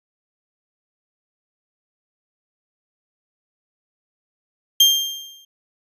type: tone with exponential decay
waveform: 35% pulse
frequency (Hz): 3187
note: G7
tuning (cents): +28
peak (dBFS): -6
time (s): 4.8-5.45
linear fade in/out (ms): 5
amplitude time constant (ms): 140
effects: resampled to 32000 Hz